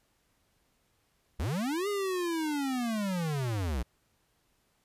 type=linear two-way sweep; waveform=square; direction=up then down; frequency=55.4 to 415.3 to 55.4 Hz; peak=-30 dBFS; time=1.39-3.83 s; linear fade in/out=10 ms; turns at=1.88 s; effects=pink hiss -72 dBFS RMS until 4.84 s + resampled to 32000 Hz